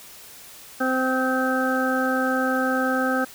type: harmonic tone with a mistuned harmonic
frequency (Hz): 259.7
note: C4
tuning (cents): -13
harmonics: 1 / 2 / 3 / 5 / 6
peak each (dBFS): -24 / -26 / -29 / -28 / -26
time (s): 0.8-3.25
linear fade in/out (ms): 10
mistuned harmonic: 5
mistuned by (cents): -20
effects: white hiss -44 dBFS RMS until 3.34 s